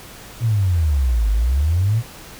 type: exponential two-way sweep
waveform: sine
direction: down then up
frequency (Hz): 121.2 to 50.3 to 121.2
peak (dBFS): -14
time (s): 0.4-2.03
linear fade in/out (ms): 50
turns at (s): 1.31
effects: pink hiss -39 dBFS RMS until 2.39 s